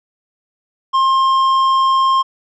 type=tone with tanh clipping; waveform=sine; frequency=1063 Hz; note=C6; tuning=27 cents sharp; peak=-12 dBFS; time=0.93-2.23 s; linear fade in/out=20 ms; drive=8 dB; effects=none